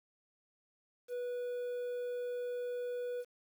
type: tone with quantisation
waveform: triangle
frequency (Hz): 490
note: B4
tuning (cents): -14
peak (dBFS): -34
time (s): 1.08-3.25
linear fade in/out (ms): 50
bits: 10
effects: none